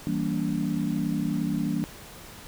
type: chord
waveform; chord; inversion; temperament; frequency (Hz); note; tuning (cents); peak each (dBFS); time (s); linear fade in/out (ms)
sine; E half-diminished seventh; none; equal with one note detuned; 164.81 / 196 / 233.1 / 288; E3 / G3 / Bb3 / D4; 0 / 0 / 0 / -34; -30; 0.07-1.84; 0
effects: pink hiss -45 dBFS RMS until 2.47 s